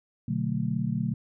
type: chord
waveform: sine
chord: B minor seventh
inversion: none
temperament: just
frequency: 123.47 / 148.16 / 185.21 / 222.2 Hz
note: B2 / D3 / F#3 / A3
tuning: 0 / +16 / +2 / +17 cents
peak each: -31 dBFS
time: 0.28-1.14 s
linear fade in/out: 5 ms
effects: none

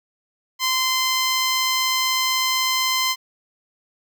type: tone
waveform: 10% pulse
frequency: 1036 Hz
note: C6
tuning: 17 cents flat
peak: -10 dBFS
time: 0.59-3.16 s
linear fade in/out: 50 ms
effects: none

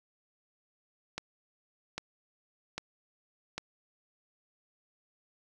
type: click train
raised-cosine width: 0.2 ms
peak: -18 dBFS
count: 4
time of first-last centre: 1.18-3.58 s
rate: 1.25 Hz
effects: none

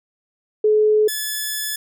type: tone pair in turn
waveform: sine / 5% pulse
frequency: 427.3 / 1724.1 Hz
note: G#4 / A6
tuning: +49 / -36 cents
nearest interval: 2 octaves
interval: 2415 cents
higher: second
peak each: -12 dBFS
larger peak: neither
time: 0.64-1.08 / 1.08-1.76 s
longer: second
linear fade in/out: 5 ms
effects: none

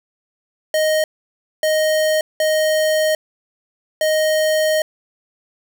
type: tone bursts at uneven times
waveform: square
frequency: 622.3 Hz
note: D#5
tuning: in tune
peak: -15 dBFS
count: 4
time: 0.74-1.04 / 1.63-2.21 / 2.4-3.15 / 4.01-4.82 s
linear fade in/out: 2 ms
effects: none

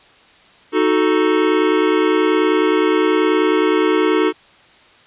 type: chord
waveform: square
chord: D# diminished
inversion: none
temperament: equal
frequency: 311.1 / 370 / 440 Hz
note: D#4 / F#4 / A4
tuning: 0 / 0 / 0 cents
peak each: -18 dBFS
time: 0.72-4.33 s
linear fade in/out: 50 ms
effects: white hiss -48 dBFS RMS until 5.06 s + resampled to 8000 Hz

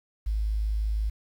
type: tone with quantisation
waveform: sine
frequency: 53 Hz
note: G#1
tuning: 36 cents sharp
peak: -24 dBFS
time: 0.26-1.1 s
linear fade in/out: 10 ms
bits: 9
effects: none

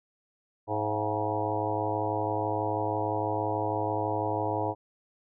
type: harmonic tone with a mistuned harmonic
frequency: 106.2 Hz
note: G#2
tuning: 39 cents sharp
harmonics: 1 / 3 / 4 / 5 / 6 / 7 / 8 / 9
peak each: -35 / -35 / -35 / -35 / -35 / -35 / -35 / -35 dBFS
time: 0.67-4.75 s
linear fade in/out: 50 ms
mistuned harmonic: 6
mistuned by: +91 cents
effects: none

